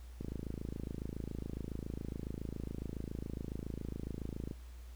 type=click train; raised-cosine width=3 ms; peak=-27 dBFS; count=118; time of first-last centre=0.21-4.511 s; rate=27.2 Hz; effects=added 60 Hz sine -47 dBFS peak until 4.95 s + pink hiss -63 dBFS RMS until 4.95 s